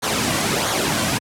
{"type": "noise with flanger", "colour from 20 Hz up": "pink", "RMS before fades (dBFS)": -20, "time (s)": [0.02, 1.19], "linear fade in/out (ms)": 20, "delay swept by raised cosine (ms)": [0.38, 2.38], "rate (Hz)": 1.5, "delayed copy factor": -0.55, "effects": ["high-pass 100 Hz 12 dB/octave", "low-pass 11000 Hz 12 dB/octave"]}